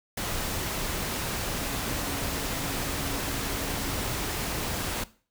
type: tone in noise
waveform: sine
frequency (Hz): 277.9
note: C#4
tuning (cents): +4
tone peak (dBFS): -40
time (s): 1.61-3.98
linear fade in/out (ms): 5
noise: pink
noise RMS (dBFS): -31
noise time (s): 0.17-5.04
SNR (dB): -12
effects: noise-tail reverb RT60 0.4 s tail -18 dB re dry